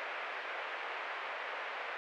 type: band-pass noise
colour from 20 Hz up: white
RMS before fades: -41 dBFS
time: 0-1.97 s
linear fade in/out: 0 ms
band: 470 to 2300 Hz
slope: 24 dB/octave
effects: none